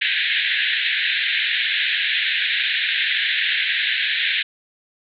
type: band-pass noise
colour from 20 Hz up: pink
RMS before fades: -21 dBFS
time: 0.01-4.43 s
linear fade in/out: 10 ms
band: 1600 to 3900 Hz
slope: 96 dB/octave
effects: none